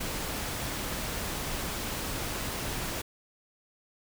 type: noise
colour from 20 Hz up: pink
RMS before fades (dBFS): -34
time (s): 0-3.02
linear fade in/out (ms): 10
effects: none